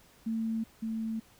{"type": "tone pair in turn", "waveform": "sine", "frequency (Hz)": [224.2, 222.9], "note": ["A3", "A3"], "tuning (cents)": [33, 23], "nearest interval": "unison", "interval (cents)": 10, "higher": "first", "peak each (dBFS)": [-29, -31], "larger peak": "first", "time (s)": [[0.26, 0.64], [0.82, 1.2]], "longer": "neither", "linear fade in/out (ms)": 10, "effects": ["pink hiss -60 dBFS RMS until 1.39 s"]}